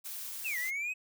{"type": "noise", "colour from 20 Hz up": "blue", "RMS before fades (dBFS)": -41, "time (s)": [0.04, 0.71], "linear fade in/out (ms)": 20}
{"type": "linear two-way sweep", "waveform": "triangle", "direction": "down then up", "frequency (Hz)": [2794, 1898, 2570], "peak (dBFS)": -31, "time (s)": [0.44, 0.94], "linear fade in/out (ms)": 20, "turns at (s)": 0.58}
{"effects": []}